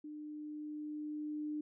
sine tone with level ramp, 301 Hz, D4, 43 cents sharp, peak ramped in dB -44 to -36 dBFS, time 0.04-1.61 s, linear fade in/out 5 ms, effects none

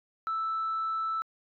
sine tone, 1318.5 Hz, E6, in tune, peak -27 dBFS, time 0.27-1.22 s, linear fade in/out 0 ms, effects tanh soft clip ceiling -25 dBFS

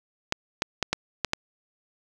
clicks, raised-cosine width 0.2 ms, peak -6 dBFS, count 6, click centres 0.324 / 0.621 / 0.827 / 0.93 / 1.247 / 1.334 s, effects none

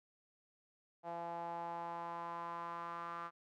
sawtooth tone with band-pass filter sweep, 170 Hz, F3, 46 cents flat, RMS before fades -44 dBFS, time 1.03-3.31 s, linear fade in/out 50 ms, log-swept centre 760 to 1200 Hz, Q 5, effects none

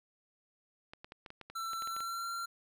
clicks, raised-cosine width 0.3 ms, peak -31 dBFS, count 12, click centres 0.935 / 1.045 / 1.121 / 1.262 / 1.304 / 1.413 / 1.5 / 1.733 / 1.822 / 1.874 / 1.965 / 2.005 s
square tone with pitch glide, 1341 to 1371.6 Hz, E6 to F6, +29 to -32 cents, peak -37 dBFS, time 1.55-2.46 s, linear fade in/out 10 ms, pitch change +39 cents, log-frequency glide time 1.82-2.28 s
effects none

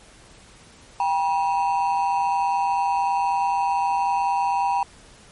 triangle ring-modulated tone, 878 Hz, A5, 4 cents flat, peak -14 dBFS, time 1-4.83 s, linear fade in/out 2 ms, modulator 84.6 Hz, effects pink hiss -49 dBFS RMS until 5.31 s + MP3 48 kbps

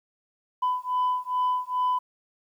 sine beating tone pair, 1000 / 1002.4 Hz, B5 / B5, +21 / +25 cents, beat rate 2.4 Hz, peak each -25 dBFS, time 0.62-1.99 s, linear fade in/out 10 ms, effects tanh soft clip ceiling -19 dBFS + 10-bit

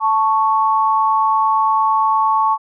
sine tone pair together, 880 / 1108.7 Hz, A5 / C#6, 0 / 0 cents, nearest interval major third, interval 400 cents, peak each -15 dBFS, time 0-2.58 s, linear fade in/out 50 ms, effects none

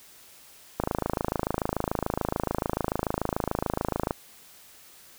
click train, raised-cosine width 1 ms, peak -11 dBFS, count 90, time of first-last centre 0.8-4.109 s, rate 26.9 Hz, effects white hiss -52 dBFS RMS until 5.18 s

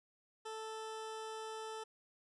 20% pulse tone, 440 Hz, A4, in tune, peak -38 dBFS, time 0.45-1.84 s, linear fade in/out 10 ms, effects resampled to 24000 Hz

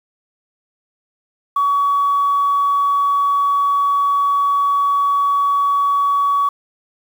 sine tone, 1130 Hz, C#6, 33 cents sharp, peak -12 dBFS, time 1.56-6.49 s, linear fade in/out 5 ms, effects tanh soft clip ceiling -8 dBFS + 7-bit

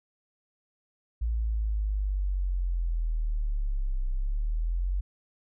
sine linear two-way sweep, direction down then up, 57.1 to 31.46 to 47.6 Hz, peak -25 dBFS, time 1.21-5.01 s, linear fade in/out 10 ms, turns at 4.08 s, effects none

